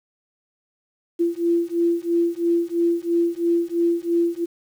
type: beating tone pair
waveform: sine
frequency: 339.1 / 342.1 Hz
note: E4 / F4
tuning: +49 / -36 cents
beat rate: 3 Hz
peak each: -21 dBFS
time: 1.19-4.46 s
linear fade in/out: 20 ms
effects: 8-bit